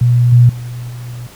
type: tone with level steps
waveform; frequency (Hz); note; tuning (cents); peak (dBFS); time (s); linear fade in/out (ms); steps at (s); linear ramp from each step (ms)
sine; 121.3; B2; -31; -7 / -3 / -22 / -24; 0.01-1.27; 5; 0.32 / 0.49 / 0.89; 5
effects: pink hiss -39 dBFS RMS until 1.35 s

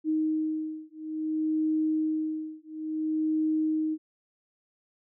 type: beating tone pair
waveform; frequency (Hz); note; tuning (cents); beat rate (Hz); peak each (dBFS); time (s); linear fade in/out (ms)
sine; 312.2 / 312.78; D#4 / D#4; +6 / +9; 0.58; -29; 0.04-3.98; 50
effects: none

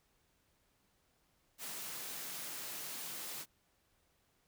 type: high-pass noise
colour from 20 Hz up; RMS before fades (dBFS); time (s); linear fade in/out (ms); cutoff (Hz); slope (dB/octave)
white; -44; 1.58-3.46; 50; 120; 96
effects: pink hiss -75 dBFS RMS until 4.47 s

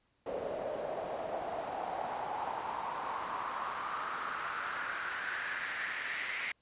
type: noise with band-pass filter sweep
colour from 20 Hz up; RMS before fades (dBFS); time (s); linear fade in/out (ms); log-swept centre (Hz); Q
pink; -38; 0.26-6.52; 5; 530 to 2100; 4.3
effects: pink hiss -75 dBFS RMS until 6.61 s + resampled to 8000 Hz

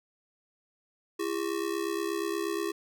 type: ring-modulated tone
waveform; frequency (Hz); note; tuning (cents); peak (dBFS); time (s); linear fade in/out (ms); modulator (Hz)
square; 370; F#4; 0; -27; 1.19-2.72; 10; 34.2
effects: none

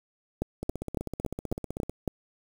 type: two click trains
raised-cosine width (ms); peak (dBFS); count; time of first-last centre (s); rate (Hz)
2; -14 / -20; 7 / 21; 0.42-2.077 / 0.63-1.896; 3.62 / 15.8
effects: 7-bit

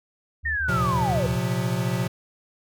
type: tone bursts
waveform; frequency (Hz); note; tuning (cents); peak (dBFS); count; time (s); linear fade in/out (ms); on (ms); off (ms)
sine; 74.8; D2; +32; -30; 6; 0.43-1.375; 20; 140; 21
type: linear sweep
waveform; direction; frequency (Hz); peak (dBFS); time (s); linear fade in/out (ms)
sine; down; 1867 to 465.3; -23; 0.45-1.27; 10
type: chord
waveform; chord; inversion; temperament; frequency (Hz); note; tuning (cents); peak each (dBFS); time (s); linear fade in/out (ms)
square; Bb suspended second; none; equal with one note detuned; 116.54 / 130.81 / 178.59; Bb2 / C3 / F3; 0 / 0 / +39; -28; 0.68-2.08; 10
effects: none

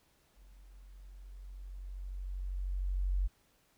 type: tone with level ramp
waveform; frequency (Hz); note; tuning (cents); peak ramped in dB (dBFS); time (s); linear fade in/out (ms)
sine; 46.42; F#1; +6; -55 to -27; 0.36-3.28; 20
effects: pink hiss -70 dBFS RMS until 3.77 s

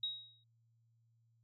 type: tone with exponential decay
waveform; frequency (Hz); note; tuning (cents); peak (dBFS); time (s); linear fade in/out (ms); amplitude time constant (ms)
sine; 3800; A#7; +33; -33; 0.03-0.44; 5; 88
effects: added 115 Hz sine -70 dBFS peak until 1.43 s

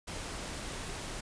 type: noise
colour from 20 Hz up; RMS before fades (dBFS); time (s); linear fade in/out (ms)
pink; -40; 0.07-1.21; 10
effects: resampled to 22050 Hz

